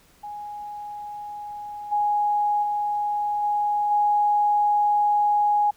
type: tone with level steps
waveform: sine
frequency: 830 Hz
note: G#5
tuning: 1 cent flat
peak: -32 / -19 / -22 / -20 / -17 dBFS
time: 0.23-5.71 s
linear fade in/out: 10 ms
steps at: 1.91 / 2.62 / 3.42 / 3.9 s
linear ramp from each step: 20 ms
effects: pink hiss -57 dBFS RMS until 5.76 s